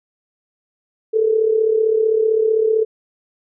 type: tone with amplitude modulation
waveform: sine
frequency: 440 Hz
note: A4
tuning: in tune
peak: -10 dBFS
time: 1.13-2.85 s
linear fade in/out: 20 ms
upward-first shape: sine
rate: 35.6 Hz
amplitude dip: 65%
effects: none